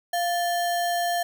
sine tone with sample-and-hold, 696 Hz, F5, 6 cents flat, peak -22 dBFS, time 0.13-1.23 s, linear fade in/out 5 ms, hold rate 2450 Hz, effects none

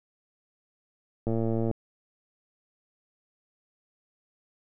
click train, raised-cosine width 2 ms, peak -16 dBFS, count 51, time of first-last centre 1.27-1.712 s, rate 113 Hz, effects none

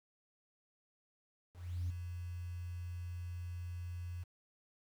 sine tone with ADSR envelope, 88 Hz, F2, 14 cents sharp, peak -32 dBFS, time 1.53-4.24 s, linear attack 370 ms, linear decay 5 ms, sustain -8 dB, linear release 12 ms, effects tanh soft clip ceiling -31 dBFS + 10-bit

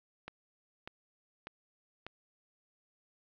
click train, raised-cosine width 0.3 ms, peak -26 dBFS, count 4, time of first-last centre 0.28-2.066 s, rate 1.68 Hz, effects low-pass 4000 Hz 12 dB/octave + 11-bit

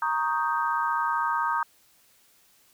sine chord, Eb dominant seventh, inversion second, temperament equal, 932.3 / 1108.7 / 1244.5 / 1568 Hz, Bb5 / Db6 / Eb6 / G6, 0 / 0 / 0 / 0 cents, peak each -27 / -32 / -28 / -31 dBFS, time 0.02-1.63 s, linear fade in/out 2 ms, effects white hiss -61 dBFS RMS until 2.73 s

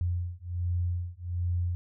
sine beating tone pair, 87.31 / 88.61 Hz, F2 / F2, 0 / +26 cents, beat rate 1.3 Hz, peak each -31 dBFS, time 0.01-1.75 s, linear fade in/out 0 ms, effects none

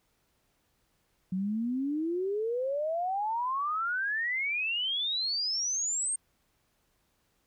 sine exponential sweep, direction up, 181.3 to 8710 Hz, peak -28 dBFS, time 1.32-6.16 s, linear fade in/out 5 ms, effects pink hiss -73 dBFS RMS until 7.46 s

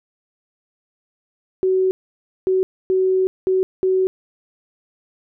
sine tone bursts at uneven times, 375.5 Hz, F#4, 26 cents sharp, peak -14 dBFS, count 5, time 1.63-1.91 / 2.47-2.63 / 2.9-3.27 / 3.47-3.63 / 3.83-4.07 s, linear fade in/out 0 ms, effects none

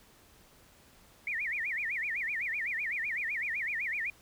sine tone with vibrato, 2093 Hz, C7, in tune, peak -31 dBFS, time 1.27-4.1 s, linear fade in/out 2 ms, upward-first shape sine, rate 7.9 Hz, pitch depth 280 cents each way, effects pink hiss -60 dBFS RMS until 4.21 s

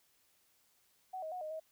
sine tone with pitch steps, 749 / 632 / 729 / 619 / 635 Hz, F#5 / D#5 / F#5 / D#5 / D#5, +21 / +27 / -26 / -9 / +35 cents, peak -39 dBFS, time 1.13-1.6 s, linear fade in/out 10 ms, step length 94 ms, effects white hiss -72 dBFS RMS until 1.71 s

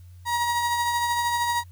35% pulse tone with tremolo, 952 Hz, A#5, 36 cents sharp, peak -19 dBFS, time 0.25-1.64 s, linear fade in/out 50 ms, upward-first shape triangle, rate 13 Hz, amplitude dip 40%, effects added 89 Hz sine -43 dBFS peak until 1.71 s + white hiss -64 dBFS RMS until 1.71 s

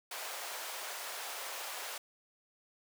pink high-pass noise, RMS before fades -42 dBFS, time 0.11-1.98 s, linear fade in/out 5 ms, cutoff 560 Hz, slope 24 dB/octave, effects none

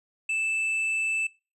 triangle tone with hard clipping, 2637 Hz, E7, in tune, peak -26 dBFS, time 0.29-1.27 s, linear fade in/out 5 ms, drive 8 dB, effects noise-tail reverb RT60 0.3 s tail -22 dB re dry + resampled to 32000 Hz

